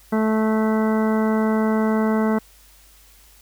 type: harmonic tone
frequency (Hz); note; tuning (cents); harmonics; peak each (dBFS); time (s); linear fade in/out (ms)
218.5; A3; -12; 1 / 2 / 3 / 4 / 5 / 6 / 7 / 9; -18 / -24 / -28 / -30 / -32 / -34 / -35 / -37; 0.12-2.39; 10
effects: added 50 Hz sine -52 dBFS peak until 3.41 s + white hiss -52 dBFS RMS until 3.41 s